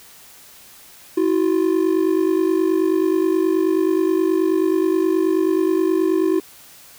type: ring-modulated tone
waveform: triangle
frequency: 349.2 Hz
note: F4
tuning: in tune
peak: -10 dBFS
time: 1.17-6.4 s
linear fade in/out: 5 ms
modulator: 24.7 Hz
effects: white hiss -45 dBFS RMS until 6.98 s